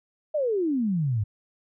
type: exponential sweep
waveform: sine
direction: down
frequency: 633 to 98 Hz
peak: -22 dBFS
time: 0.34-1.24 s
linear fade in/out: 10 ms
effects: none